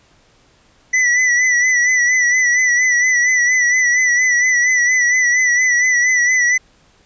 square tone with vibrato, 1975.5 Hz, B6, in tune, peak -12 dBFS, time 0.93-6.58 s, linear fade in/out 10 ms, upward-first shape sine, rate 4.3 Hz, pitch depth 48 cents each way, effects pink hiss -53 dBFS RMS until 7.05 s + resampled to 16000 Hz

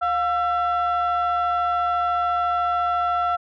sine tone pair together, 708.8 / 1343 Hz, F5 / E6, +25 / +32 cents, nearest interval major seventh, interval 1107 cents, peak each -20 / -20 dBFS, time 0.01-3.37 s, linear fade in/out 20 ms, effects tanh soft clip ceiling -16 dBFS

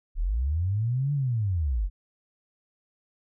sine linear two-way sweep, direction up then down, 32.69 to 146.6 to 40.55 Hz, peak -23 dBFS, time 0.15-1.9 s, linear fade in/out 50 ms, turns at 1.13 s, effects none

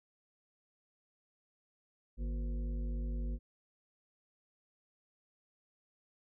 harmonic tone with a mistuned harmonic, 51.4 Hz, G#1, 17 cents flat, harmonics 1 / 3 / 5 / 7 / 9 / 10, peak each -34 / -49 / -46 / -56 / -62 / -58 dBFS, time 2.17-3.39 s, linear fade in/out 50 ms, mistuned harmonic 5, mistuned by -130 cents, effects none

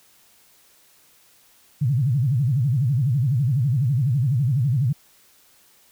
sine tone with vibrato, 130.81 Hz, C3, in tune, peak -17 dBFS, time 1.81-4.93 s, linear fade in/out 10 ms, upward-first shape sine, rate 12 Hz, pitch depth 250 cents each way, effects white hiss -56 dBFS RMS until 5.91 s

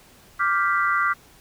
sine chord, G dominant seventh, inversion second, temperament equal, 1174.7 / 1396.9 / 1568 / 1975.5 Hz, D6 / F6 / G6 / B6, 0 / 0 / 0 / 0 cents, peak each -22 / -23 / -27 / -27 dBFS, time 0.39-1.14 s, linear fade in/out 20 ms, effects pink hiss -52 dBFS RMS until 1.4 s

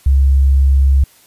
sine tone, 68 Hz, C#2, 33 cents flat, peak -7 dBFS, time 0.06-1.04 s, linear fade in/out 5 ms, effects white hiss -48 dBFS RMS until 1.26 s + resampled to 32000 Hz

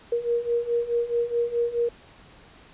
sine beating tone pair, 469.9 / 474.6 Hz, A#4 / A#4, +14 / +31 cents, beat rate 4.7 Hz, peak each -27 / -24 dBFS, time 0.12-1.89 s, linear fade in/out 5 ms, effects pink hiss -51 dBFS RMS until 2.73 s + resampled to 8000 Hz

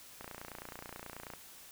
click train, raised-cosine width 0.5 ms, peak -29 dBFS, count 34, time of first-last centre 0.21-1.336 s, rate 29.3 Hz, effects white hiss -54 dBFS RMS until 1.71 s

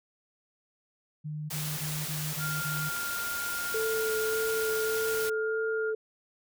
sine tone bursts, 151.7 Hz, D#3, 44 cents flat, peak -33 dBFS, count 6, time 1.24-2.9 s, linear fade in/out 20 ms, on 260 ms, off 20 ms
white noise, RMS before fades -36 dBFS, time 1.5-5.3 s, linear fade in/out 10 ms
sine tone with pitch glide, 1400 to 1411.4 Hz, F6 to F6, +4 to +18 cents, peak -33 dBFS, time 2.38-5.94 s, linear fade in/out 50 ms, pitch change +14 cents, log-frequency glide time 2.74-4.16 s
sine tone with vibrato, 440 Hz, A4, in tune, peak -28 dBFS, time 3.74-5.95 s, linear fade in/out 5 ms, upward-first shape sine, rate 1.7 Hz, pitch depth 12 cents each way
effects none

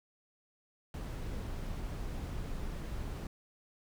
brown noise, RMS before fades -39 dBFS, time 0.94-3.27 s, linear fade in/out 2 ms, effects none

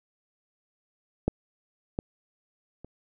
clicks, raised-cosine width 2 ms, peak -10 / -15 / -29 dBFS, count 3, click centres 1.28 / 1.989 / 2.846 s, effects none

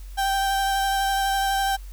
35% pulse tone with vibrato, 783 Hz, G5, 2 cents flat, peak -19 dBFS, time 0.17-1.77 s, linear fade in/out 20 ms, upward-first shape sine, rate 12 Hz, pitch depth 12 cents each way, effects added 46 Hz sine -35 dBFS peak until 1.92 s + white hiss -53 dBFS RMS until 1.92 s

